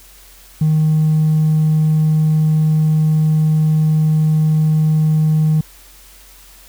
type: tone with hard clipping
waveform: sine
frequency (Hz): 155.56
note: D#3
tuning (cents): 0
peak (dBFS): -11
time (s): 0.61-5.61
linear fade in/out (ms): 5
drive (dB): 1
effects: added 45 Hz sine -45 dBFS peak until 6.68 s + white hiss -44 dBFS RMS until 6.68 s